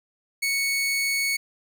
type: tone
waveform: sawtooth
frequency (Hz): 2217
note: C#7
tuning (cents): 0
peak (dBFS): -19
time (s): 0.42-1.37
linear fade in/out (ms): 10
effects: none